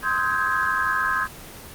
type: chord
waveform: sine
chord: Ab major seventh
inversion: first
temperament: equal with one note detuned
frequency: 1046.5 / 1267.7 / 1568 / 1661.2 Hz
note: C6 / Eb6 / G6 / Ab6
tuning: 0 / +32 / 0 / 0 cents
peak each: -25 dBFS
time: 0.02-1.28 s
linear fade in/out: 50 ms
effects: pink hiss -40 dBFS RMS until 1.74 s + Opus 24 kbps